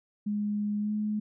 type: tone with pitch glide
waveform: sine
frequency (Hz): 207.7 to 211.6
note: G#3 to G#3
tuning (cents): 0 to +33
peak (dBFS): -27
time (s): 0.26-1.2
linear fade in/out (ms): 10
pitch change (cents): +33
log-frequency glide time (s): 0.79-0.92
effects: none